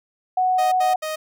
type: tone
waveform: sine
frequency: 740 Hz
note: F#5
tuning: in tune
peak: -16 dBFS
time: 0.37-0.96 s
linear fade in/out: 5 ms
type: tone bursts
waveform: sawtooth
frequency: 623 Hz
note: D#5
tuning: 2 cents sharp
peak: -21 dBFS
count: 3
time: 0.58-1.16 s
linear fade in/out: 10 ms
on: 140 ms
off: 80 ms
effects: none